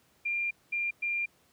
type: tone bursts at uneven times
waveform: sine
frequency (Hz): 2392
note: D7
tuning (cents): +31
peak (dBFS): -28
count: 3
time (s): 0.25-0.51 / 0.72-0.91 / 1.02-1.26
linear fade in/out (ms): 10
effects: pink hiss -66 dBFS RMS until 1.52 s + high-pass 80 Hz 12 dB/octave